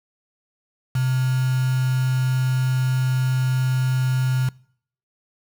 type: tone with quantisation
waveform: sine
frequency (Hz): 128.8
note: C3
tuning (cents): -27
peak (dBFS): -18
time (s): 0.95-4.49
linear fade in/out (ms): 5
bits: 5
effects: noise-tail reverb RT60 0.6 s tail -24 dB re dry